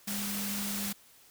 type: tone in noise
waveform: sine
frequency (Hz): 202.5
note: G#3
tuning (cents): -43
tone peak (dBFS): -36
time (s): 0.07-0.93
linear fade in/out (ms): 10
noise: white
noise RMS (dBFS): -36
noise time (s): 0.07-0.93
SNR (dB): -3
effects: white hiss -59 dBFS RMS until 1.3 s